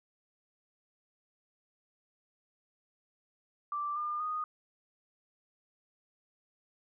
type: tone with pitch steps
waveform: sine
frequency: 1173 / 1204.6 / 1237 Hz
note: D6 / D6 / D#6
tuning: -2 / +44 / -10 cents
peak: -32 dBFS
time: 3.72-4.44 s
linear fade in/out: 2 ms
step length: 240 ms
effects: none